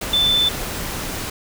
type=tone in noise; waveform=sine; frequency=3525 Hz; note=A7; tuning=2 cents sharp; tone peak=-14 dBFS; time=0.13-0.49 s; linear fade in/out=5 ms; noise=pink; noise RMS=-27 dBFS; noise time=0.01-1.3 s; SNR=+10 dB; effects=none